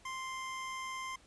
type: tone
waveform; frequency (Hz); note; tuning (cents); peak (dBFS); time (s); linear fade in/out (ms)
25% pulse; 1046.5; C6; 0; -35; 0.05-1.16; 5
effects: pink hiss -63 dBFS RMS until 1.26 s + resampled to 22050 Hz